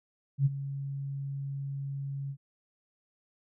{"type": "tone with ADSR envelope", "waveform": "sine", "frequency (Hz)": 138.59, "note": "C#3", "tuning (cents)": 0, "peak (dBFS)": -19, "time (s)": [0.38, 2.37], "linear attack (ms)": 76, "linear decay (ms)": 27, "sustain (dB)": -14, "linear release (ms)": 69, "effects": []}